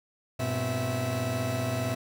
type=tone cluster; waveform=40% pulse; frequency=99.1 / 120.7 / 256.8 / 654 Hz; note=G2 / B2 / C4 / E5; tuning=+19 / -39 / -32 / -14 cents; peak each=-35 / -30 / -35 / -32 dBFS; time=0.39-1.95 s; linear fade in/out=10 ms; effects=none